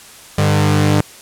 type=tone pair together; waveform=sawtooth; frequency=100.25 / 150 Hz; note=G2 / D3; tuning=+39 / +37 cents; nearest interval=perfect fifth; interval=698 cents; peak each=-10 dBFS; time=0.38-1.01 s; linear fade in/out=5 ms; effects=white hiss -39 dBFS RMS until 1.21 s + low-pass 11000 Hz 12 dB/octave